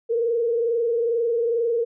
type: tone with frequency modulation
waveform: sine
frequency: 466.2 Hz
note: A#4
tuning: in tune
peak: -19 dBFS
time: 0.09-1.85 s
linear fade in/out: 20 ms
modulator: 22.3 Hz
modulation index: 0.73
effects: none